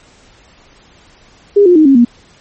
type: tone with pitch steps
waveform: sine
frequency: 406 / 355.5 / 311.3 / 272.5 / 238.6 Hz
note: G#4 / F4 / D#4 / C#4 / A#3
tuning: -39 / +31 / +1 / -29 / +41 cents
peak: -3 dBFS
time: 1.56-2.05 s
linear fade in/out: 10 ms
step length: 98 ms
effects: pink hiss -45 dBFS RMS until 2.4 s + MP3 32 kbps